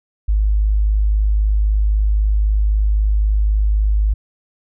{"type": "tone", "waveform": "sine", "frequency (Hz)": 51.91, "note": "G#1", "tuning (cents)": 0, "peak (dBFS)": -12, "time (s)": [0.28, 4.14], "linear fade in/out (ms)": 10, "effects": []}